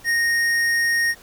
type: tone with hard clipping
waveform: sine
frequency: 1859 Hz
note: A#6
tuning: 5 cents flat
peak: -19 dBFS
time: 0.04-1.15 s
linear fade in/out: 50 ms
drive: 12 dB
effects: pink hiss -47 dBFS RMS until 1.22 s